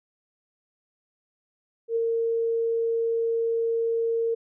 sine tone with ADSR envelope, 458.7 Hz, A#4, 28 cents flat, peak -20 dBFS, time 1.88-4.35 s, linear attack 83 ms, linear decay 5 ms, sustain -2 dB, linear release 13 ms, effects none

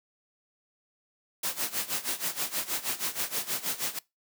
white noise with tremolo, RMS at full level -29 dBFS, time 1.43-3.99 s, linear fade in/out 5 ms, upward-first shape sine, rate 6.3 Hz, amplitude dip 85%, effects noise-tail reverb RT60 0.2 s tail -22 dB re dry + high-pass 150 Hz 12 dB/octave

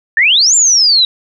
sine exponential two-way sweep, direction up then down, 1724 to 7400 to 3807 Hz, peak -6 dBFS, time 0.17-1.05 s, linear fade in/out 2 ms, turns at 0.55 s, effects none

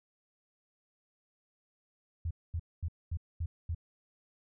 sine tone bursts, 83.4 Hz, E2, 21 cents sharp, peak -31 dBFS, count 6, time 2.25-3.748 s, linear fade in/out 5 ms, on 58 ms, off 230 ms, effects none

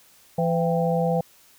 harmonic tone with a mistuned harmonic, 168.3 Hz, E3, 36 cents sharp, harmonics 1 / 3 / 4 / 5, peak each -23 / -24 / -28 / -28 dBFS, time 0.38-1.21 s, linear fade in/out 5 ms, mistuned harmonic 5, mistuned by -110 cents, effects white hiss -55 dBFS RMS until 1.58 s

